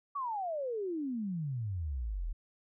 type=exponential sweep; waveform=sine; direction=down; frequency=1162 to 37 Hz; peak=-33 dBFS; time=0.15-2.33 s; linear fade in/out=10 ms; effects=none